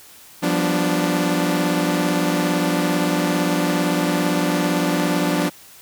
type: chord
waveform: sawtooth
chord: G dominant seventh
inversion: third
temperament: equal with one note detuned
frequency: 174.61 / 192.3 / 246.9 / 293.7 Hz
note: F3 / G3 / B3 / D4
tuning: 0 / -33 / 0 / 0 cents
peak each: -18 / -23 / -23 / -17 dBFS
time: 0.42-5.5 s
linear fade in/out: 20 ms
effects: white hiss -45 dBFS RMS until 5.81 s